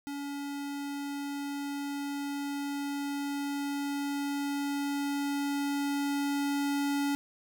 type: tone with level ramp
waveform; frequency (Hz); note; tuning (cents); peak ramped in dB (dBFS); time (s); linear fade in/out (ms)
square; 283.4; C#4; +38; -36 to -28; 0.07-7.15; 0
effects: none